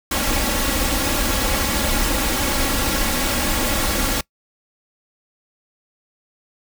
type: noise with comb filter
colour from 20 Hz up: pink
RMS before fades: -20 dBFS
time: 0.11-4.21 s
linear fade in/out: 5 ms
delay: 3.6 ms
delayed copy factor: +0.65
effects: noise-tail reverb RT60 0.1 s tail -23 dB re dry